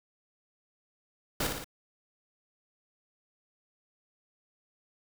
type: noise with echo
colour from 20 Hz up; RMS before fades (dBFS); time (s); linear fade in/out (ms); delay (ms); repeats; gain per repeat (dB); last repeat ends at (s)
pink; -30; 1.4-1.47; 5; 58; 3; -4; 1.644
effects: none